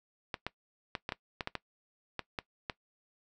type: clicks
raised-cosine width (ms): 0.3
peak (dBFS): -18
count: 11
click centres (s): 0.342 / 0.466 / 0.952 / 1.091 / 1.122 / 1.408 / 1.474 / 1.553 / 2.193 / 2.388 / 2.698
effects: noise-tail reverb RT60 0.1 s tail -19 dB re dry